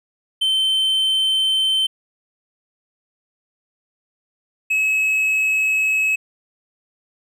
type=tone pair in turn; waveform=triangle; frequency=3092 / 2572 Hz; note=G7 / E7; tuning=-24 / -43 cents; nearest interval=minor third; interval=319 cents; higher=first; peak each=-14 dBFS; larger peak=neither; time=0.41-1.87 / 4.7-6.16 s; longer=neither; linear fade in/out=10 ms; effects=none